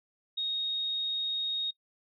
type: tone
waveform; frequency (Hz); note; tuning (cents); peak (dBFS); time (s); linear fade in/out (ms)
sine; 3735; A#7; +3; -29; 0.37-1.71; 10
effects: noise-tail reverb RT60 0.1 s tail -23 dB re dry